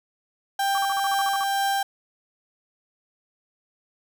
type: tone with tremolo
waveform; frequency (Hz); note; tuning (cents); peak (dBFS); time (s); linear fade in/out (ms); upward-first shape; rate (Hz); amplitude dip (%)
35% pulse; 790; G5; +13; -19; 0.59-1.83; 5; triangle; 2.1; 25
type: tone bursts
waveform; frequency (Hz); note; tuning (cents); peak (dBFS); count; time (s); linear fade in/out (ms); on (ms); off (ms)
sine; 1140; C#6; +48; -27; 10; 0.75-1.434; 0; 27; 46
effects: none